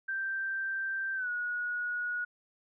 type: tone with pitch glide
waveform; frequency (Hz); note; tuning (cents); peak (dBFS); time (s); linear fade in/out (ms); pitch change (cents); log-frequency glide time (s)
sine; 1568 to 1454.6; G6 to F#6; 0 to -30; -31; 0.08-2.25; 10; -130; 1.15-1.29
effects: none